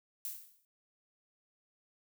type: noise with exponential decay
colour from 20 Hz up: violet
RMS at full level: -37 dBFS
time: 0.25-0.65 s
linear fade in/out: 1 ms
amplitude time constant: 86 ms
effects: none